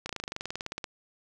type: slowing click train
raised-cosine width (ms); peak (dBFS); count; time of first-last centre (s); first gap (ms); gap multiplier
0.2; -17; 18; 0.06-0.842; 33; 1.04
effects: none